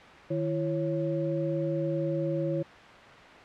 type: tone cluster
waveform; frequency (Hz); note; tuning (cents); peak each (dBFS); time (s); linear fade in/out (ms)
sine; 154.1 / 336.3 / 549; D#3 / E4 / C#5; -16 / +35 / -17; -31; 0.3-2.63; 10
effects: white hiss -47 dBFS RMS until 3.44 s + low-pass 2000 Hz 12 dB/octave